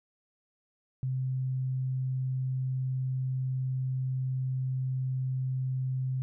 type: tone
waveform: sine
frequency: 130.1 Hz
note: C3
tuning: 9 cents flat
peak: -28 dBFS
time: 1.03-6.22 s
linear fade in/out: 0 ms
effects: none